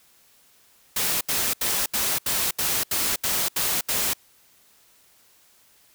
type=noise bursts; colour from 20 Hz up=white; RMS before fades=-24 dBFS; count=10; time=0.96-4.135 s; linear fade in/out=5 ms; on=250 ms; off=75 ms; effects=white hiss -58 dBFS RMS until 5.94 s